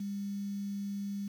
sine tone with quantisation, 200.3 Hz, G3, 38 cents sharp, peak -34 dBFS, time 0-1.28 s, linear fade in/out 5 ms, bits 9, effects none

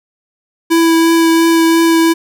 square tone with vibrato, 330 Hz, E4, 2 cents sharp, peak -8 dBFS, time 0.7-2.14 s, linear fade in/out 20 ms, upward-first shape triangle, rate 2.9 Hz, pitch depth 12 cents each way, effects none

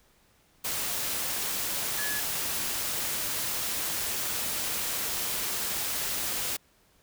sine tone in noise, 1700 Hz, G#6, 40 cents sharp, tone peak -33 dBFS, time 1.98-2.2 s, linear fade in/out 10 ms, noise white, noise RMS -31 dBFS, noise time 0.64-6.57 s, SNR -5 dB, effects pink hiss -64 dBFS RMS until 7.02 s

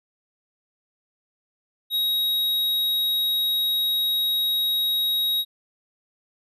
square tone, 3800 Hz, A#7, 33 cents sharp, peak -21 dBFS, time 1.9-5.45 s, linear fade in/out 50 ms, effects resampled to 32000 Hz

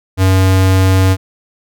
square tone, 94.5 Hz, F#2, 37 cents sharp, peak -8 dBFS, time 0.17-1.17 s, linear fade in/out 50 ms, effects none

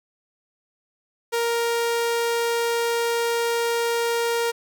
sawtooth tone, 467.4 Hz, A#4, 5 cents sharp, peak -17 dBFS, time 1.32-4.52 s, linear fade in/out 20 ms, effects none

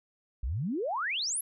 sine exponential sweep, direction up, 51.5 to 11650 Hz, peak -29 dBFS, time 0.43-1.41 s, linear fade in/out 5 ms, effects none

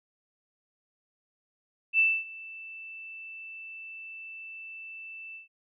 sine tone with ADSR envelope, 2653 Hz, E7, 10 cents sharp, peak -18 dBFS, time 1.93-5.48 s, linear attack 59 ms, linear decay 250 ms, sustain -22 dB, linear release 130 ms, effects none

